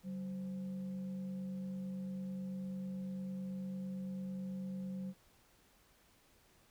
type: tone with frequency modulation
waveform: sine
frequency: 189 Hz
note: F#3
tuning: 37 cents sharp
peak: -39 dBFS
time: 0.03-5.14 s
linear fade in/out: 50 ms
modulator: 329 Hz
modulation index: 0.32
effects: pink hiss -68 dBFS RMS until 6.7 s